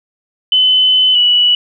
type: tone pair in turn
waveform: sine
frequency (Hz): 3028 / 2947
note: F#7 / F#7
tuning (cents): +39 / -8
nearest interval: unison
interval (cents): 47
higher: first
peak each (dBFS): -7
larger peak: neither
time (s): 0.52-1.15 / 1.15-1.55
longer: first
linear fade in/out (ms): 2
effects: none